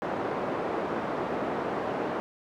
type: band-pass noise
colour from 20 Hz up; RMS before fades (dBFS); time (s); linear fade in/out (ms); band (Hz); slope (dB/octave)
pink; -31; 0.02-2.2; 0; 300 to 1000; 12
effects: none